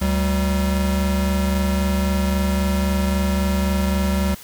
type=tone pair together; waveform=square; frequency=71.9 / 191.95 Hz; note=D2 / G3; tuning=-36 / -36 cents; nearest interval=octave + perfect fourth; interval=1700 cents; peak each=-21 dBFS; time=0.01-4.35 s; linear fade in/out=10 ms; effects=white hiss -41 dBFS RMS until 4.43 s

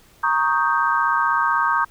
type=chord; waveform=sine; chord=Eb dominant seventh; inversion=second; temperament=equal; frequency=932.3 / 1108.7 / 1244.5 / 1568 Hz; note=Bb5 / Db6 / Eb6 / G6; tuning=0 / 0 / 0 / 0 cents; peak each=-22 dBFS; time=0.23-1.85 s; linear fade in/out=10 ms; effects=pink hiss -53 dBFS RMS until 1.9 s

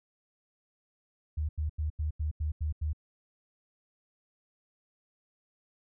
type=tone bursts; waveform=sine; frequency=76.5 Hz; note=D#2; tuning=29 cents flat; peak=-28 dBFS; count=8; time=1.37-2.932 s; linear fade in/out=10 ms; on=120 ms; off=86 ms; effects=none

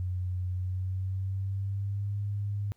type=tone with pitch glide; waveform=sine; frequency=91.1 to 101.67 Hz; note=F#2 to G#2; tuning=-26 to -36 cents; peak=-29 dBFS; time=0-2.72 s; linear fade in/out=0 ms; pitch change=+190 cents; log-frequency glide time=0.51-2.17 s; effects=pink hiss -71 dBFS RMS until 2.76 s

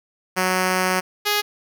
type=tone pair in turn; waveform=5% pulse; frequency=185 / 415.3 Hz; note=F#3 / G#4; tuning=0 / 0 cents; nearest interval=octave + major second; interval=1400 cents; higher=second; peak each=-7 dBFS; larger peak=neither; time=0.36-1.01 / 1.25-1.42 s; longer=first; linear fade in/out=20 ms; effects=none

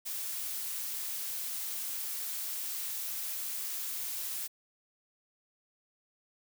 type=noise; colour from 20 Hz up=blue; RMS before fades=-37 dBFS; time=0.05-4.48 s; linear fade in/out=20 ms; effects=none

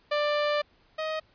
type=tone pair in turn; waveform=sawtooth; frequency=591 / 628.1 Hz; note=D5 / D#5; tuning=+11 / +16 cents; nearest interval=minor second; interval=105 cents; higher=second; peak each=-20 / -25 dBFS; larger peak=first; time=0.11-0.62 / 0.98-1.2 s; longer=first; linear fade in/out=10 ms; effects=pink hiss -63 dBFS RMS until 1.34 s + resampled to 11025 Hz

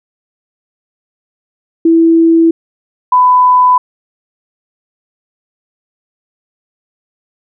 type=tone pair in turn; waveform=sine; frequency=329.6 / 999.7 Hz; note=E4 / B5; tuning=0 / +21 cents; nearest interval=octave + perfect fifth; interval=1921 cents; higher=second; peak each=-4 dBFS; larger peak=neither; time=1.85-2.51 / 3.12-3.78 s; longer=neither; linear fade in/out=5 ms; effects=none

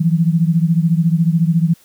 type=beating tone pair; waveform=sine; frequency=162.2 / 176.2 Hz; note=E3 / F3; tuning=-28 / +16 cents; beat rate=14 Hz; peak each=-13 / -16 dBFS; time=0-1.74 s; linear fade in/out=10 ms; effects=white hiss -51 dBFS RMS until 1.84 s

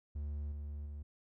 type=tone with level steps; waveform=triangle; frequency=73.2 Hz; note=D2; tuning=5 cents flat; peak=-35 / -38 / -40 dBFS; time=0.15-1.03 s; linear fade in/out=10 ms; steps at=0.52 / 0.86 s; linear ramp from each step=2 ms; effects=none

